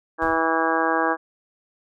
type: harmonic tone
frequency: 162.8 Hz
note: E3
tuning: 21 cents flat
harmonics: 2 / 3 / 4 / 5 / 6 / 7 / 8 / 9 / 10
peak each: -26 / -27 / -28 / -26 / -28 / -26 / -32 / -32 / -26 dBFS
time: 0.18-1.17 s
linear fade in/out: 50 ms
type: noise with exponential decay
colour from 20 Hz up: brown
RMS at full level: -33 dBFS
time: 0.22-0.62 s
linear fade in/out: 0 ms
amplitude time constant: 85 ms
effects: none